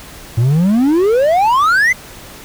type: exponential sweep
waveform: triangle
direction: up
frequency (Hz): 109.9 to 2100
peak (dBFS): -7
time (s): 0.37-1.93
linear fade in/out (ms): 10
effects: pink hiss -35 dBFS RMS until 2.44 s